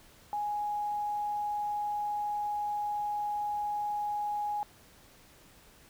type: tone with quantisation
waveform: sine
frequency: 830.6 Hz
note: G#5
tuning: in tune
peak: -30 dBFS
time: 0.33-4.63 s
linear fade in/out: 0 ms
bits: 10
effects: pink hiss -58 dBFS RMS until 5.89 s